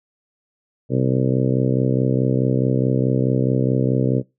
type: harmonic tone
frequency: 64.7 Hz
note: C2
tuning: 19 cents flat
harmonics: 2 / 3 / 4 / 5 / 6 / 7 / 8 / 9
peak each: -19 / -25 / -23 / -26 / -28 / -24 / -29 / -32 dBFS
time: 0.89-4.23 s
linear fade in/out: 50 ms
effects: noise-tail reverb RT60 0.2 s tail -19 dB re dry